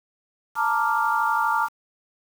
sine chord, Bb major seventh, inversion third, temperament equal, 880 / 932.3 / 1174.7 / 1396.9 Hz, A5 / Bb5 / D6 / F6, 0 / 0 / 0 / 0 cents, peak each -25 dBFS, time 0.55-1.69 s, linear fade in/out 50 ms, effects 7-bit

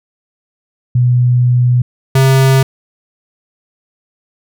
sine / square tone pair in turn, 123.47 / 133.56 Hz, B2 / C3, 0 / +36 cents, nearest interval minor second, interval 136 cents, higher second, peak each -7 / -7 dBFS, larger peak neither, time 0.95-1.82 / 2.15-2.63 s, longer first, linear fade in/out 5 ms, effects none

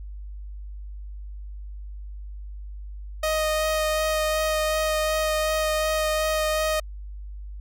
sawtooth tone with vibrato, 622.3 Hz, D#5, in tune, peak -18 dBFS, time 3.23-6.8 s, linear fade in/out 5 ms, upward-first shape sine, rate 2.7 Hz, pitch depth 11 cents each way, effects added 50 Hz sine -34 dBFS peak until 7.6 s

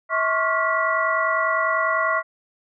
sine tone cluster, 645 / 1080 / 1130 / 1411 / 1954 Hz, E5 / C#6 / C#6 / F6 / B6, -38 / -45 / +33 / +17 / -19 cents, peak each -25 dBFS, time 0.09-2.23 s, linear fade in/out 50 ms, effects none

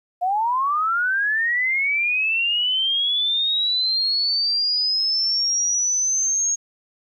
sine linear sweep, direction up, 698.5 to 6590 Hz, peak -18 dBFS, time 0.21-6.56 s, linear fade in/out 20 ms, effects 10-bit

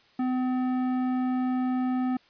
sine tone with tanh clipping, 254.4 Hz, C4, 48 cents flat, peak -26 dBFS, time 0.19-2.17 s, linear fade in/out 5 ms, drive 13 dB, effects white hiss -60 dBFS RMS until 2.29 s + resampled to 11025 Hz

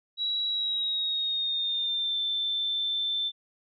sine tone with pitch glide, 3890 to 3547 Hz, B7 to A7, -27 to +13 cents, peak -26 dBFS, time 0.17-3.32 s, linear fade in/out 50 ms, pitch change -160 cents, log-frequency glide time 0.48-2.19 s, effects none

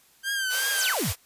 sawtooth tone with vibrato, 1568 Hz, G6, in tune, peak -22 dBFS, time 0.23-0.95 s, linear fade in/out 50 ms, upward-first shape triangle, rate 2.7 Hz, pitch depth 77 cents each way
white high-pass noise, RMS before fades -29 dBFS, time 0.49-1.16 s, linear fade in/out 50 ms, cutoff 430 Hz, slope 96 dB/octave
sine exponential sweep, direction down, 11990 to 65.41 Hz, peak -26 dBFS, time 0.77-1.13 s, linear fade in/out 20 ms
effects white hiss -59 dBFS RMS until 1.25 s + resampled to 32000 Hz

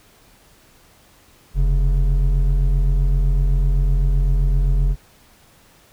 triangle tone pair together, 43.71 / 138.9 Hz, F1 / C#3, +2 / +4 cents, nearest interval octave + minor sixth, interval 2002 cents, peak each -12 / -22 dBFS, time 1.54-4.96 s, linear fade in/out 50 ms, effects pink hiss -52 dBFS RMS until 5.92 s

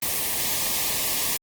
white band-stop noise, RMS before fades -25 dBFS, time 0.02-1.37 s, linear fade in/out 5 ms, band 1200 to 1700 Hz, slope 96 dB/octave, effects Opus 24 kbps

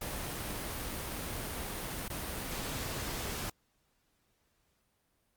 pink noise with dropouts, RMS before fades -38 dBFS, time 0.01-3.5 s, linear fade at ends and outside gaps 5 ms, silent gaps 2.082-2.099 s, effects pink hiss -75 dBFS RMS until 5.36 s + Opus 32 kbps

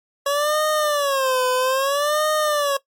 25% pulse tone with vibrato, 558 Hz, C#5, 11 cents sharp, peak -14 dBFS, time 0.26-2.77 s, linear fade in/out 5 ms, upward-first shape sine, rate 0.61 Hz, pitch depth 170 cents each way, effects noise-tail reverb RT60 0.1 s tail -18 dB re dry + MP3 64 kbps

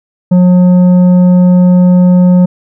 sine tone with tanh clipping, 180 Hz, F#3, 47 cents flat, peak -4 dBFS, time 0.31-2.46 s, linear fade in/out 10 ms, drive 8 dB, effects none

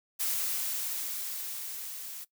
blue noise with level ramp, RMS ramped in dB -30 to -42 dBFS, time 0.19-2.25 s, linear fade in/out 20 ms, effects noise-tail reverb RT60 0.1 s tail -18 dB re dry

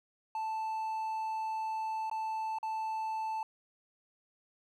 triangle tone with dropouts, 880 Hz, A5, in tune, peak -31 dBFS, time 0.35-3.43 s, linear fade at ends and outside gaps 2 ms, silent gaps 2.098-2.113 / 2.586-2.629 s, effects none

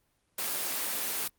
white high-pass noise, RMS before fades -32 dBFS, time 0.38-1.28 s, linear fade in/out 5 ms, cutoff 200 Hz, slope 12 dB/octave, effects pink hiss -73 dBFS RMS until 1.38 s + Opus 24 kbps

